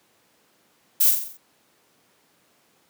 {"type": "noise with echo", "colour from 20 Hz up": "violet", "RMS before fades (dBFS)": -17, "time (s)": [1, 1.11], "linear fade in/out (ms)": 10, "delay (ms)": 44, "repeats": 6, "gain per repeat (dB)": -5, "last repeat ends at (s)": 1.374, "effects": ["pink hiss -62 dBFS RMS until 2.89 s", "high-pass 200 Hz 12 dB/octave"]}